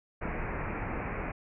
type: low-pass noise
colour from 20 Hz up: pink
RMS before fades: -35 dBFS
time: 0.21-1.32 s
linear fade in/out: 10 ms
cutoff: 2500 Hz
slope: 96 dB/octave
effects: none